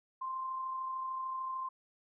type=tone with amplitude modulation; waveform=sine; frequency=1046.5 Hz; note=C6; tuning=in tune; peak=-34 dBFS; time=0.21-1.69 s; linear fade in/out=10 ms; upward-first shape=sine; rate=33.4 Hz; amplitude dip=30%; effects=none